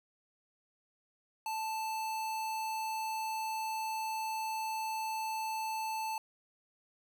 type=tone; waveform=square; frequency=880 Hz; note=A5; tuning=in tune; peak=-35 dBFS; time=1.46-6.18 s; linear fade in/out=2 ms; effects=none